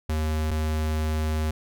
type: tone pair in turn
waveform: square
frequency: 77.78 / 77.78 Hz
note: D#2 / D#2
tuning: 0 / 0 cents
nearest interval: unison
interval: 0 cents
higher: neither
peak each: -24 dBFS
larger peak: neither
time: 0.09-0.51 / 0.51-1.51 s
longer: second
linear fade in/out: 5 ms
effects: none